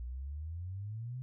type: exponential sweep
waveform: sine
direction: up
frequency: 58.27 to 130.81 Hz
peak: -38 dBFS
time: 0-1.22 s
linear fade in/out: 0 ms
effects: none